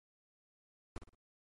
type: noise with echo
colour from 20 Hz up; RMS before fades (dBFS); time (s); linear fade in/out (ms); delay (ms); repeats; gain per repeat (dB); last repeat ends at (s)
brown; -40; 0.96-0.98; 0; 56; 3; -9; 1.148
effects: MP3 48 kbps